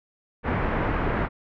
pink low-pass noise, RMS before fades -25 dBFS, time 0.43-1.29 s, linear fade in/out 50 ms, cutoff 2000 Hz, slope 24 dB/octave, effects none

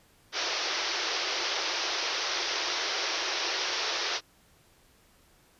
white band-pass noise, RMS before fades -31 dBFS, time 0.32-4.21 s, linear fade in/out 50 ms, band 320 to 5900 Hz, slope 96 dB/octave, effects pink hiss -62 dBFS RMS until 5.59 s + resampled to 32000 Hz

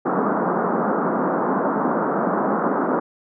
pink band-pass noise, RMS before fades -21 dBFS, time 0.05-3 s, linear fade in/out 10 ms, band 180 to 1400 Hz, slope 48 dB/octave, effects none

